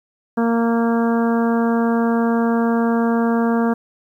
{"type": "harmonic tone", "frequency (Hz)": 231.5, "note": "A#3", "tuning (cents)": -12, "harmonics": [1, 2, 3, 4, 5, 6, 7], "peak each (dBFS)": [-16, -22, -26, -28, -30, -32, -33], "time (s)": [0.37, 3.74], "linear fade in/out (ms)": 10, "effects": ["9-bit"]}